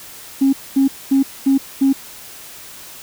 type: tone bursts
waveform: sine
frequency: 271.3 Hz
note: C#4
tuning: 37 cents flat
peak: -9 dBFS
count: 5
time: 0.41-1.93 s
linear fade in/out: 10 ms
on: 120 ms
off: 230 ms
effects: tanh soft clip ceiling -6 dBFS + white hiss -37 dBFS RMS until 3.02 s